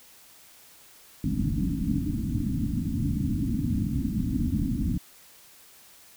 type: low-pass noise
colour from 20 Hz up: white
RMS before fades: -27 dBFS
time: 1.24-4.98 s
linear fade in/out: 2 ms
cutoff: 300 Hz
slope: 96 dB/octave
effects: white hiss -53 dBFS RMS until 6.16 s